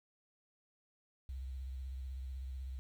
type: tone with vibrato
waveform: sine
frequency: 65.4 Hz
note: C2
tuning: in tune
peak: -40 dBFS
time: 1.29-2.79 s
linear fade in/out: 0 ms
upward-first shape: sine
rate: 16 Hz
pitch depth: 76 cents each way
effects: 11-bit